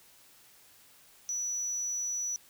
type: tone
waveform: sine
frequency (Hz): 5910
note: F#8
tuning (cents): -3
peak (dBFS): -29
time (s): 1.29-2.36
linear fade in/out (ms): 0
effects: tanh soft clip ceiling -29 dBFS + white hiss -59 dBFS RMS until 2.49 s